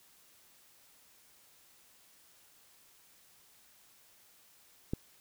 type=click; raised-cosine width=3 ms; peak=-19 dBFS; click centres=4.935 s; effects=white hiss -63 dBFS RMS until 5.2 s